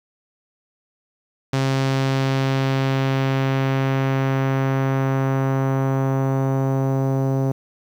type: tone with low-pass filter sweep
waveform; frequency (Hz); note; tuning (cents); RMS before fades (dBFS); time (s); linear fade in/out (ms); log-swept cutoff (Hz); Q
sawtooth; 134.3; C3; +46; -20; 1.53-7.52; 5; 6000 to 650; 0.96
effects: 8-bit